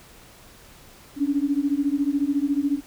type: beating tone pair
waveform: sine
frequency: 277.2 / 291.2 Hz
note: C#4 / D4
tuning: 0 / -15 cents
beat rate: 14 Hz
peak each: -23 dBFS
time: 1.16-2.81 s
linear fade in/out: 50 ms
effects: pink hiss -49 dBFS RMS until 2.86 s